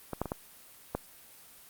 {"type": "clicks", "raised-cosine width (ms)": 1, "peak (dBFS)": [-20, -15, -20, -17, -16], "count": 5, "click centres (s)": [0.133, 0.216, 0.257, 0.319, 0.95], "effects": ["white hiss -54 dBFS RMS until 1.69 s", "Opus 32 kbps"]}